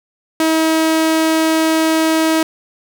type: tone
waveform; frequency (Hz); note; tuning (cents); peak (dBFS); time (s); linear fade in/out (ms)
sawtooth; 320; D#4; +49; -8; 0.4-2.43; 2
effects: none